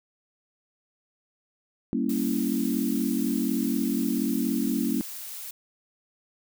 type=chord; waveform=sine; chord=G diminished seventh; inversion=none; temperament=equal; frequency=196 / 233.1 / 277.2 / 329.6 Hz; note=G3 / Bb3 / Db4 / Fb4; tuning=0 / 0 / 0 / 0 cents; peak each=-31 / -27 / -28 / -32 dBFS; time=1.93-5.01 s; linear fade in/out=0 ms
type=noise; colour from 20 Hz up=blue; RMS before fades=-38 dBFS; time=2.09-5.51 s; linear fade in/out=5 ms
effects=none